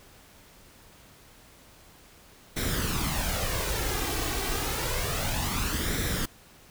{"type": "noise with flanger", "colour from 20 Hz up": "pink", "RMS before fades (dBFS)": -29, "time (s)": [2.56, 6.26], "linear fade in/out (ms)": 10, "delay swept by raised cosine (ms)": [0.53, 2.63], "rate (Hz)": 0.29, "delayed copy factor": 0.6, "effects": ["pink hiss -54 dBFS RMS until 6.7 s"]}